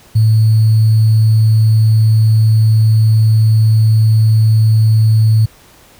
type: tone with sample-and-hold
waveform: sine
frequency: 110 Hz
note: A2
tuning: in tune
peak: -6 dBFS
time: 0.15-5.46 s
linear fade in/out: 10 ms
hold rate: 4410 Hz
effects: pink hiss -44 dBFS RMS until 5.99 s